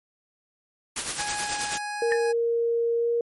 white noise with tremolo, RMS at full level -27 dBFS, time 0.96-1.78 s, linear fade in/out 5 ms, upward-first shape sine, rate 9.3 Hz, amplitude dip 55%
25% pulse tone, 830.6 Hz, G#5, in tune, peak -26 dBFS, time 1.18-2.33 s, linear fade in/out 20 ms
sine tone with pitch glide, 466.2 to 470 Hz, A#4 to A#4, 0 to +14 cents, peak -21 dBFS, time 2.02-3.21 s, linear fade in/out 2 ms, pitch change +14 cents, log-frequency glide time 2.95-3.09 s
sine tone with exponential decay, 1790 Hz, A6, 29 cents sharp, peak -19 dBFS, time 2.12-2.21 s, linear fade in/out 0 ms, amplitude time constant 19 ms
effects MP3 48 kbps

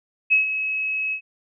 sine tone with ADSR envelope, 2568 Hz, E7, 46 cents flat, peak -12 dBFS, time 0.3-1.21 s, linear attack 25 ms, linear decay 130 ms, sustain -10 dB, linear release 84 ms, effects none

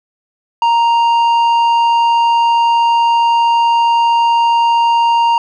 sine tone with tanh clipping, 932.3 Hz, A#5, in tune, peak -10 dBFS, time 0.62-5.38 s, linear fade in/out 2 ms, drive 8 dB, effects none

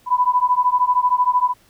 sine beating tone pair, 987.8 / 1000.8 Hz, B5 / B5, 0 / +23 cents, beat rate 13 Hz, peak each -17 dBFS, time 0.06-1.54 s, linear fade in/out 50 ms, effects pink hiss -55 dBFS RMS until 1.69 s

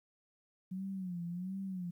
sine tone with vibrato, 182.4 Hz, F#3, 24 cents flat, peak -37 dBFS, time 0.71-1.91 s, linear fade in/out 10 ms, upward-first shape sine, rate 1.4 Hz, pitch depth 110 cents each way, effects 12-bit

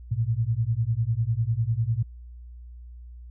sine beating tone pair, 109.5 / 119.5 Hz, A2 / A#2, -8 / +43 cents, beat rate 10 Hz, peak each -25 / -25 dBFS, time 0.11-2.03 s, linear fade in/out 10 ms, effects added 60 Hz sine -40 dBFS peak until 3.3 s

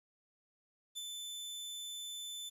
sawtooth tone with ADSR envelope, 3520 Hz, A7, in tune, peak -36 dBFS, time 0.95-2.5 s, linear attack 26 ms, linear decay 33 ms, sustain -3 dB, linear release 18 ms, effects resampled to 32000 Hz + 11-bit

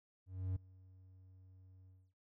triangle tone with ADSR envelope, 93.2 Hz, F#2, 13 cents sharp, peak -32 dBFS, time 0.26-2.14 s, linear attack 300 ms, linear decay 6 ms, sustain -24 dB, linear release 260 ms, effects none

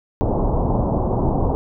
pink low-pass noise, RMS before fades -19 dBFS, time 0.21-1.55 s, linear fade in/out 0 ms, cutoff 960 Hz, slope 48 dB/octave, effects none

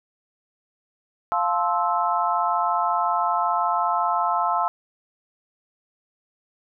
sine chord, F major seventh, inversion none, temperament just, 698.5 / 873.1 / 1047.7 / 1309.6 Hz, F5 / A5 / C6 / E6, 0 / -14 / +2 / -12 cents, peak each -25 dBFS, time 1.32-4.68 s, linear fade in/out 0 ms, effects none

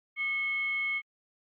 sine tone with frequency modulation, 2187 Hz, C#7, 24 cents flat, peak -28 dBFS, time 0.16-1.02 s, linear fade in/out 50 ms, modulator 975 Hz, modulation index 0.29, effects Opus 48 kbps

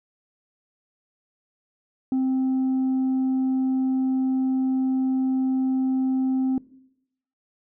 sine tone, 261.6 Hz, C4, in tune, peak -17 dBFS, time 2.12-6.58 s, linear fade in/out 2 ms, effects noise-tail reverb RT60 0.8 s tail -21 dB re dry + tanh soft clip ceiling -19 dBFS

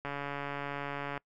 click train, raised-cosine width 0.5 ms, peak -22 dBFS, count 161, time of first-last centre 0.05-1.177 s, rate 142 Hz, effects noise-tail reverb RT60 0.1 s tail -25 dB re dry

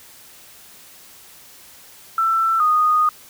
sine tone pair in turn, 1334 / 1236.7 Hz, E6 / D#6, +20 / -11 cents, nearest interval minor second, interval 131 cents, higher first, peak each -15 / -13 dBFS, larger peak second, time 2.18-2.6 / 2.6-3.09 s, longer second, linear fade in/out 2 ms, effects white hiss -45 dBFS RMS until 3.29 s

